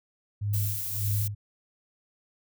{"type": "tone with tremolo", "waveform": "sine", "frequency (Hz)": 102.8, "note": "G#2", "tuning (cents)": -17, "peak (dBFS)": -24, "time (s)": [0.41, 1.35], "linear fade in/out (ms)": 10, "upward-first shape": "sine", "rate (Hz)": 1.7, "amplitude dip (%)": 95}
{"type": "noise", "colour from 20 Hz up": "violet", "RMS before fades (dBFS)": -33, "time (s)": [0.53, 1.28], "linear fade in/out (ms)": 10}
{"effects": []}